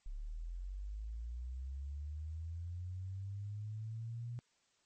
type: linear sweep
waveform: sine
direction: up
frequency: 33.92 to 120.7 Hz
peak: -40 dBFS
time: 0.06-4.39 s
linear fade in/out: 0 ms
effects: white hiss -75 dBFS RMS until 4.85 s + MP3 32 kbps